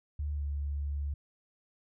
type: tone with pitch glide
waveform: sine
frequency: 73.5 to 71.7 Hz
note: D2 to D2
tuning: +2 to -41 cents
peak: -31 dBFS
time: 0.19-1.14 s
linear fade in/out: 5 ms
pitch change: -43 cents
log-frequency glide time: 0.34-0.43 s
effects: none